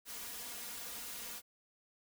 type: noise with comb filter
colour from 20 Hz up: white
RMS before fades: -45 dBFS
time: 0.05-1.42 s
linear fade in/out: 50 ms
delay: 4.2 ms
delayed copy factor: +0.95
effects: none